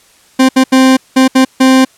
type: tone bursts at uneven times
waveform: 40% pulse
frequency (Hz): 261.6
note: C4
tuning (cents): 0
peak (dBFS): -3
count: 6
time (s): 0.39-0.49 / 0.56-0.64 / 0.72-0.97 / 1.16-1.28 / 1.35-1.45 / 1.6-1.85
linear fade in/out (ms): 10
effects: white hiss -46 dBFS RMS until 1.97 s + low-pass 10000 Hz 12 dB/octave